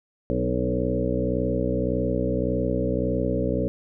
harmonic tone with a mistuned harmonic, 61.74 Hz, B1, in tune, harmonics 1 / 2 / 3 / 4 / 5 / 7 / 8 / 9, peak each -30 / -30 / -30 / -30 / -30 / -30 / -30 / -30 dBFS, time 0.3-3.68 s, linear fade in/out 0 ms, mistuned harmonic 4, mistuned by +26 cents, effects none

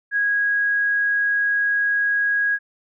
sine tone, 1650 Hz, G#6, 12 cents flat, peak -17 dBFS, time 0.11-2.59 s, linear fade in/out 50 ms, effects none

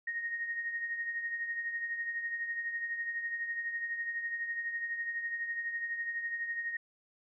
sine tone with tremolo, 1864 Hz, A#6, 1 cent flat, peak -31 dBFS, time 0.07-6.77 s, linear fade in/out 5 ms, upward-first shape triangle, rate 12 Hz, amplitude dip 60%, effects none

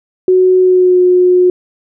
sine tone with pitch glide, 369.8 to 362 Hz, F#4 to F#4, -1 to -38 cents, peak -5 dBFS, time 0.28-1.5 s, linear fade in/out 2 ms, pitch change -37 cents, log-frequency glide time 0.6-1 s, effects none

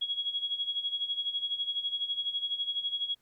sine tone with tremolo, 3322 Hz, G#7, in tune, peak -27 dBFS, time 0.01-3.15 s, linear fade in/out 10 ms, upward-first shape sine, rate 12 Hz, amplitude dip 75%, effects pink hiss -72 dBFS RMS until 3.21 s

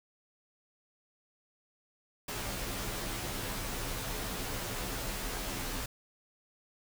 pink noise with comb filter, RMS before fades -37 dBFS, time 2.28-5.86 s, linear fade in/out 5 ms, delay 13 ms, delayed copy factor -0.8, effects none

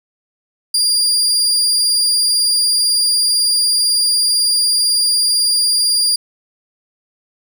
30% pulse tone with amplitude modulation, 4794 Hz, D8, 35 cents sharp, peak -8 dBFS, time 0.74-6.16 s, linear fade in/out 5 ms, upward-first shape sine, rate 294 Hz, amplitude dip 25%, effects none

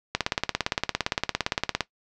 click train, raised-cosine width 0.2 ms, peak -5 dBFS, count 30, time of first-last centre 0.15-1.807 s, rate 17.5 Hz, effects noise-tail reverb RT60 0.1 s tail -17 dB re dry + low-pass 6000 Hz 12 dB/octave

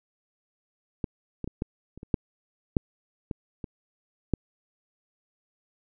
clicks, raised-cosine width 3 ms, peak -15 / -19 / -21 / -15 / -30 / -27 / -9 / -8 / -18 / -22 / -10 dBFS, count 11, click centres 1.042 / 1.443 / 1.476 / 1.621 / 1.976 / 2.031 / 2.142 / 2.768 / 3.312 / 3.642 / 4.337 s, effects none

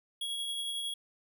square tone with tremolo, 3322 Hz, G#7, in tune, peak -33 dBFS, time 0.21-0.94 s, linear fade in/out 5 ms, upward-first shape triangle, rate 11 Hz, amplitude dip 30%, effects none

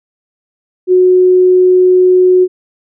sine tone, 366.5 Hz, F#4, 16 cents flat, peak -4 dBFS, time 0.87-2.48 s, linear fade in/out 50 ms, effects none

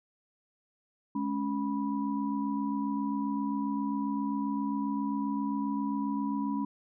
sine tone cluster, 211.3 / 278.8 / 981 Hz, G#3 / C#4 / B5, +30 / +10 / -12 cents, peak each -33 / -31 / -37 dBFS, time 1.15-6.65 s, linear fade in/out 5 ms, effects none

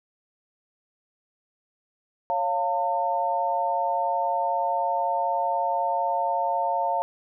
sine chord, Db augmented, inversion none, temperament equal with one note detuned, 554.4 / 698.5 / 902.7 Hz, Db5 / F5 / A5, 0 / 0 / +44 cents, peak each -30 / -26 / -25 dBFS, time 2.3-7.02 s, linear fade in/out 0 ms, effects none

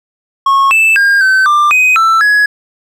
triangle tone with pitch steps, 1094 / 2638 / 1613 / 1535 / 1188 / 2509 / 1330 / 1678 Hz, C#6 / E7 / G6 / G6 / D6 / D#7 / E6 / G#6, -23 / +1 / +49 / -37 / +20 / +14 / +15 / +17 cents, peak -4 dBFS, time 0.46-2.46 s, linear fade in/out 5 ms, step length 250 ms, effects none

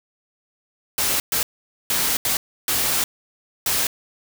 white noise bursts at uneven times, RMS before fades -21 dBFS, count 6, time 0.98-1.2 / 1.32-1.43 / 1.9-2.17 / 2.25-2.37 / 2.68-3.04 / 3.66-3.87 s, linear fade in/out 2 ms, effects none

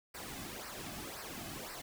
pink noise with flanger, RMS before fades -45 dBFS, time 0.14-1.82 s, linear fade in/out 10 ms, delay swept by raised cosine 0.29 to 2.19 ms, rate 1.9 Hz, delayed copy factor -0.7, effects none

